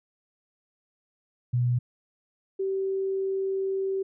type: tone pair in turn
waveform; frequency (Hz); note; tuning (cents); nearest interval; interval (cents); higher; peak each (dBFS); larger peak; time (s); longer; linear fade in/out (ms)
sine; 122.5 / 385.9; B2 / G4; -14 / -27; octave + minor sixth; 1987; second; -21 / -25; first; 1.53-1.79 / 2.59-4.03; second; 10
effects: none